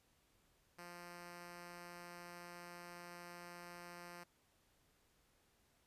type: tone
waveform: 5% pulse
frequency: 174.61 Hz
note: F3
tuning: in tune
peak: -40 dBFS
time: 0.78-4.24 s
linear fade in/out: 10 ms
effects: pink hiss -75 dBFS RMS until 5.86 s + resampled to 32000 Hz